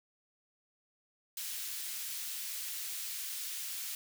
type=high-pass noise; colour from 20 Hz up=white; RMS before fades=-40 dBFS; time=1.37-3.95 s; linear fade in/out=2 ms; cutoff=2200 Hz; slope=12 dB/octave; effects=none